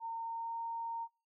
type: tone with pitch glide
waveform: sine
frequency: 914 to 921.4 Hz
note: A#5 to A#5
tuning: -34 to -20 cents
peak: -37 dBFS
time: 0-1.08 s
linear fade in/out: 50 ms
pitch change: +14 cents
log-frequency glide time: 0.16-0.59 s
effects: noise-tail reverb RT60 0.3 s tail -23 dB re dry